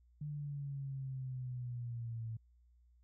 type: exponential sweep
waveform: sine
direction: down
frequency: 149.6 to 111.6 Hz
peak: -39 dBFS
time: 0.21-2.37 s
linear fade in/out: 5 ms
effects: added 60 Hz sine -64 dBFS peak until 3.03 s